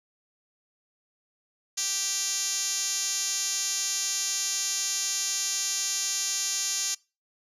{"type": "tone with band-pass filter", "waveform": "5% pulse", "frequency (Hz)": 392, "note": "G4", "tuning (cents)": 0, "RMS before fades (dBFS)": -29, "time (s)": [1.77, 6.95], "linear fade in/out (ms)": 10, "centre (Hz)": 6900, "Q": 9.6, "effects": ["noise-tail reverb RT60 0.3 s tail -24 dB re dry"]}